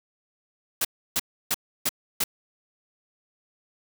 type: noise bursts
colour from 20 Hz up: white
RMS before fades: -24 dBFS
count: 5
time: 0.81-2.24 s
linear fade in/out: 5 ms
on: 38 ms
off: 310 ms
effects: none